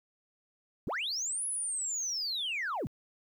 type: linear two-way sweep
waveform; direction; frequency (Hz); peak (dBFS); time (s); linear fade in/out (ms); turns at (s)
sine; up then down; 75.6 to 10548 to 75.6; -30; 0.87-2.87; 0; 1.46
effects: tanh soft clip ceiling -29 dBFS + 11-bit